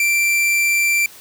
45% pulse tone, 2352 Hz, D7, 2 cents sharp, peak -14 dBFS, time 0-1.06 s, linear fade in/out 2 ms, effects white hiss -42 dBFS RMS until 1.2 s

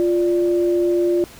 sine tone pair together, 349.2 / 587.9 Hz, F4 / D5, 0 / +2 cents, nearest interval major sixth, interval 902 cents, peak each -15 / -25 dBFS, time 0-1.24 s, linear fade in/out 0 ms, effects pink hiss -42 dBFS RMS until 1.39 s

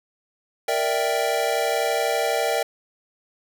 square chord, E half-diminished seventh, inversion second, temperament equal, 466.2 / 587.3 / 659.3 / 784 Hz, Bb4 / D5 / E5 / G5, 0 / 0 / 0 / 0 cents, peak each -27 dBFS, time 0.68-2.63 s, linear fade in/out 5 ms, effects none

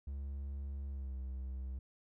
triangle tone with pitch glide, 69.3 to 65.03 Hz, C#2 to C2, 0 to -10 cents, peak -37 dBFS, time 0.07-1.79 s, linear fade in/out 5 ms, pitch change -110 cents, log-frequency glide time 0.89-1.16 s, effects none

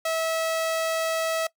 sawtooth tone, 649 Hz, E5, 27 cents flat, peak -20 dBFS, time 0.05-1.47 s, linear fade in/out 5 ms, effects noise-tail reverb RT60 0.1 s tail -21 dB re dry

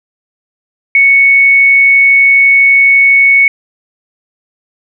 sine tone, 2217 Hz, C#7, in tune, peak -3 dBFS, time 0.95-3.48 s, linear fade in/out 2 ms, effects none

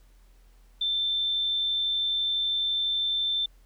sine tone, 3554 Hz, A7, 17 cents sharp, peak -24 dBFS, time 0.81-3.46 s, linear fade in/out 5 ms, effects added 42 Hz sine -53 dBFS peak until 3.65 s + pink hiss -66 dBFS RMS until 3.65 s

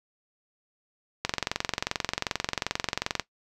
click train, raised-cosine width 0.2 ms, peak -8 dBFS, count 45, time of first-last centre 1.25-3.197 s, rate 22.6 Hz, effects noise-tail reverb RT60 0.1 s tail -17 dB re dry

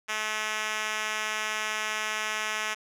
5% pulse tone with band-pass filter, 215.3 Hz, A3, 37 cents flat, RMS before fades -31 dBFS, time 0.08-2.75 s, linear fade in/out 20 ms, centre 3100 Hz, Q 0.55, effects none

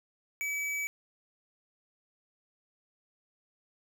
square tone, 2289 Hz, D7, 45 cents flat, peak -32 dBFS, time 0.41-0.87 s, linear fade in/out 0 ms, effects 10-bit

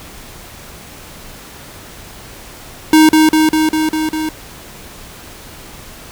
square tone with echo, 312.6 Hz, D#4, 8 cents sharp, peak -5 dBFS, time 2.93-3.09 s, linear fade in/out 2 ms, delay 200 ms, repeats 6, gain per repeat -2 dB, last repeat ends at 4.29 s, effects pink hiss -35 dBFS RMS until 6.11 s

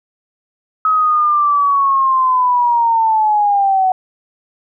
sine linear sweep, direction down, 1278 to 742 Hz, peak -10 dBFS, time 0.85-3.92 s, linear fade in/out 2 ms, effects none

